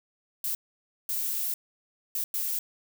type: noise bursts at uneven times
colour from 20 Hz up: violet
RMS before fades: -30 dBFS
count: 4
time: 0.44-0.55 / 1.09-1.54 / 2.15-2.24 / 2.34-2.59 s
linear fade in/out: 2 ms
effects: none